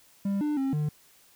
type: tone with pitch steps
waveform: triangle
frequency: 198.6 / 298.2 / 269.1 / 150.3 Hz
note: G3 / D4 / C4 / D3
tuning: +23 / +27 / +49 / +40 cents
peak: -23 dBFS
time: 0.25-0.89 s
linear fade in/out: 5 ms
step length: 160 ms
effects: white hiss -59 dBFS RMS until 1.35 s